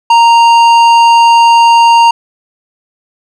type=tone with tanh clipping; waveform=triangle; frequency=930 Hz; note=A#5; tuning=4 cents flat; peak=-4 dBFS; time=0.1-2.11 s; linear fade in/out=5 ms; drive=16 dB; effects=none